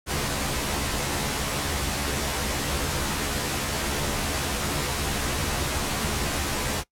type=noise with comb filter; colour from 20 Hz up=pink; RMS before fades=-27 dBFS; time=0.06-6.84 s; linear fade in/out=50 ms; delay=14 ms; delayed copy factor=+1; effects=noise-tail reverb RT60 0.1 s tail -20 dB re dry + low-pass 12000 Hz 12 dB/octave